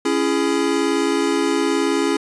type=chord; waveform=square; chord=C# minor; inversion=none; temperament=equal with one note detuned; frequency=277.2 / 336 / 415.3 Hz; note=C#4 / E4 / G#4; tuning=0 / +33 / 0 cents; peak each=-22 dBFS; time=0.05-2.17 s; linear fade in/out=5 ms; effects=resampled to 22050 Hz